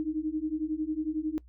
sine beating tone pair, 304.4 / 315.4 Hz, D#4 / D#4, -38 / +24 cents, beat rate 11 Hz, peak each -32 / -31 dBFS, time 0-1.38 s, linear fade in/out 0 ms, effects noise-tail reverb RT60 0.1 s tail -22 dB re dry + added 60 Hz sine -51 dBFS peak until 1.48 s

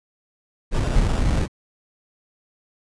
brown noise with sample-and-hold, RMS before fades -19 dBFS, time 0.71-1.48 s, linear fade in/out 50 ms, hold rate 2100 Hz, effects resampled to 22050 Hz

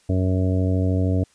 harmonic tone, 93 Hz, F#2, 9 cents sharp, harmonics 1 / 2 / 3 / 4 / 5 / 6 / 7, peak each -19 / -27 / -25 / -36 / -31 / -34 / -33 dBFS, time 0.09-1.24 s, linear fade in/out 5 ms, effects white hiss -59 dBFS RMS until 1.34 s + resampled to 22050 Hz

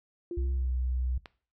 sine tone with exponential decay, 347.5 Hz, F4, 9 cents flat, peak -31 dBFS, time 0.31-0.76 s, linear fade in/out 2 ms, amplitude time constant 96 ms
sine tone with pitch glide, 65.41 to 62.89 Hz, C2 to B1, 0 to +32 cents, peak -27 dBFS, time 0.37-1.18 s, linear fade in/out 5 ms, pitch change -68 cents, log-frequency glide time 0.51-0.7 s
click, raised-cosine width 0.3 ms, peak -26 dBFS, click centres 1.258 s
effects noise-tail reverb RT60 0.4 s tail -19 dB re dry

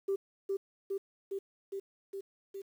sine tone with echo, 392 Hz, G4, in tune, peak -27 dBFS, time 0.08-0.16 s, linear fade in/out 10 ms, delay 410 ms, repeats 6, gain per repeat -2 dB, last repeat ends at 2.62 s, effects tanh soft clip ceiling -25 dBFS + 10-bit

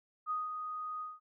sine tone with ADSR envelope, 1244.5 Hz, D#6, in tune, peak -31 dBFS, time 0.26-1.2 s, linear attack 46 ms, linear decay 180 ms, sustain -6 dB, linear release 190 ms, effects none

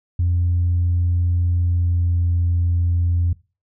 sine tone with pitch glide, 87.31 to 86.46 Hz, F2 to F2, 0 to -17 cents, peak -14 dBFS, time 0.19-3.33 s, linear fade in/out 5 ms, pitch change -17 cents, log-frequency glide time 1.58-2.26 s, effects noise-tail reverb RT60 0.3 s tail -21 dB re dry + tanh soft clip ceiling -12 dBFS

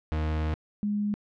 40% pulse / sine tone pair in turn, 77.78 / 206.8 Hz, D#2 / G#3, 0 / -7 cents, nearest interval octave + perfect fourth, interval 1693 cents, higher second, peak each -25 dBFS, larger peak neither, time 0.12-0.54 / 0.83-1.14 s, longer first, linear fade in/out 0 ms, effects low-pass 3000 Hz 12 dB/octave

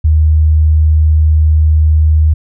sine tone, 77.6 Hz, D#2, 4 cents flat, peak -5 dBFS, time 0.04-2.34 s, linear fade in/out 10 ms, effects none

